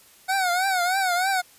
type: tone with vibrato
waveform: 25% pulse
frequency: 740 Hz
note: F#5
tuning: in tune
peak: -17 dBFS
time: 0.28-1.42 s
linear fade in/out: 20 ms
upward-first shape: triangle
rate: 3.2 Hz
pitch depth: 120 cents each way
effects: white hiss -53 dBFS RMS until 1.58 s + resampled to 32000 Hz